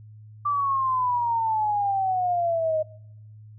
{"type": "exponential sweep", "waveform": "sine", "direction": "down", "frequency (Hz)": [1174.7, 618], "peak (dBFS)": -21, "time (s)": [0.45, 2.83], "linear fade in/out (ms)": 10, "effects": ["noise-tail reverb RT60 0.7 s tail -22 dB re dry", "added 107 Hz sine -43 dBFS peak until 3.58 s"]}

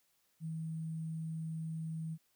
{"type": "tone with sample-and-hold", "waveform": "sine", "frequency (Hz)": 160.9, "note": "E3", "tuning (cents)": -42, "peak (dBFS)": -37, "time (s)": [0.4, 2.18], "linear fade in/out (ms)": 50, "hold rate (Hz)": 8820, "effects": ["white hiss -75 dBFS RMS until 2.35 s"]}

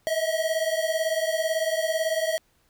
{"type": "beating tone pair", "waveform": "square", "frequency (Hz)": [633, 651], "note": ["D#5", "E5"], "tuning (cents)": [30, -22], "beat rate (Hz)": 18, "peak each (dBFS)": -27, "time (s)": [0.07, 2.38], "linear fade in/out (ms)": 0, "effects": ["pink hiss -66 dBFS RMS until 2.69 s"]}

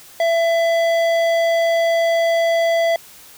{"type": "tone with tanh clipping", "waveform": "triangle", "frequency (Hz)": 668, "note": "E5", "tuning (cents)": 23, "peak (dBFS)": -16, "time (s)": [0.2, 2.96], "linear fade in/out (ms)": 2, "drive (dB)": 18, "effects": ["white hiss -43 dBFS RMS until 3.37 s"]}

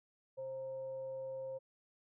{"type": "tone with frequency modulation", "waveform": "sine", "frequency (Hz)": 530, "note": "C5", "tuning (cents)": 22, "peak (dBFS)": -40, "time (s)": [0.37, 1.59], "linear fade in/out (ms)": 20, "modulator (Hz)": 400, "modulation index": 0.21, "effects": []}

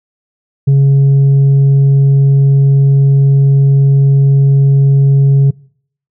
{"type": "tone with tanh clipping", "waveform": "sine", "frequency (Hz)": 138.1, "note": "C#3", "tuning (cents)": -6, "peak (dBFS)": -5, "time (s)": [0.67, 5.51], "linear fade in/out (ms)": 10, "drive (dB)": 2, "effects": ["noise-tail reverb RT60 0.6 s tail -24 dB re dry"]}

